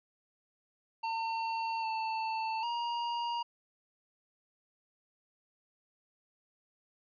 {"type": "tone with pitch steps", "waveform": "square", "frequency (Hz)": [905, 890, 945], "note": ["A5", "A5", "A#5"], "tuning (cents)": [48, 20, 23], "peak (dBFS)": -33, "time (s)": [1.03, 3.43], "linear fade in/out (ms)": 10, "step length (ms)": 800, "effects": ["resampled to 11025 Hz"]}